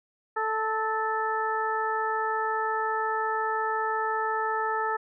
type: harmonic tone with a mistuned harmonic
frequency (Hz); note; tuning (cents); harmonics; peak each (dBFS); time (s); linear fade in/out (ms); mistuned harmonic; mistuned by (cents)
440; A4; 0; 1 / 2 / 3 / 4; -32 / -29 / -30 / -33; 0.36-4.97; 10; 3; -19
effects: none